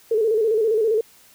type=tone with vibrato; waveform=sine; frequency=440 Hz; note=A4; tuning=in tune; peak=-16 dBFS; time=0.11-1.01 s; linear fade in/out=5 ms; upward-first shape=square; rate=15 Hz; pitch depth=66 cents each way; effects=white hiss -52 dBFS RMS until 1.34 s